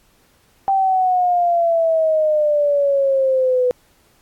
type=exponential sweep; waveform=sine; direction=down; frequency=784 to 495.2 Hz; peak=-13 dBFS; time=0.68-3.71 s; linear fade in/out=0 ms; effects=pink hiss -57 dBFS RMS until 4.21 s + AAC 64 kbps